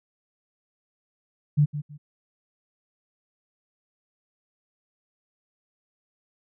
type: tone with echo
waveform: sine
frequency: 147.4 Hz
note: D3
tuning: 7 cents sharp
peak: -15 dBFS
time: 1.57-1.66 s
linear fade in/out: 20 ms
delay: 160 ms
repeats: 2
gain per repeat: -12 dB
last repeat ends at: 1.98 s
effects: none